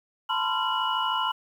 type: tone cluster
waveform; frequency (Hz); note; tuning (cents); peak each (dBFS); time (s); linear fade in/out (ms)
sine; 886 / 992 / 1045 / 1375 / 2933; A5 / B5 / C6 / F6 / F#7; +12 / +7 / -2 / -27 / -16; -30; 0.29-1.32; 10
effects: tanh soft clip ceiling -12 dBFS + 9-bit